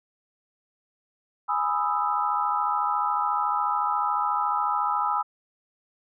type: chord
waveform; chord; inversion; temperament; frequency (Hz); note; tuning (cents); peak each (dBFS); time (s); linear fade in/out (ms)
sine; E major seventh; first; equal; 830.6 / 987.8 / 1244.5 / 1318.5; G#5 / B5 / D#6 / E6; 0 / 0 / 0 / 0; -28; 1.48-5.23; 20
effects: none